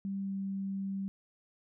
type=tone with pitch glide; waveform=sine; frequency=196 to 194.87 Hz; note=G3 to G3; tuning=0 to -10 cents; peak=-33 dBFS; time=0.05-1.08 s; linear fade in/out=0 ms; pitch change=-10 cents; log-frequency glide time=0.21-0.32 s; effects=none